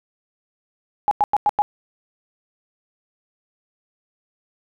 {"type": "tone bursts", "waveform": "sine", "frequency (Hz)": 830.6, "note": "G#5", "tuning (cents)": 0, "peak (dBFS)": -13, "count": 5, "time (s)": [1.08, 1.62], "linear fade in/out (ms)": 0, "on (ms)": 32, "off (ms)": 95, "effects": []}